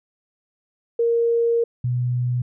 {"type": "tone pair in turn", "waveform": "sine", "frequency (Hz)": [466.2, 123.48], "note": ["A#4", "B2"], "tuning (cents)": [0, 0], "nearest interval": "octave + major seventh", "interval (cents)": 2300, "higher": "first", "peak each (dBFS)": [-16, -19], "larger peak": "first", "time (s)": [[0.99, 1.64], [1.84, 2.42]], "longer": "first", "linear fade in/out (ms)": 5, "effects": []}